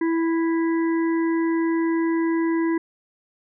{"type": "harmonic tone", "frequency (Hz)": 329.9, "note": "E4", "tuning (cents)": 1, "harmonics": [1, 3, 5, 6], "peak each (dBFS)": [-19, -32, -37, -36], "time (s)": [0.01, 2.78], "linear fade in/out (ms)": 5, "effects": []}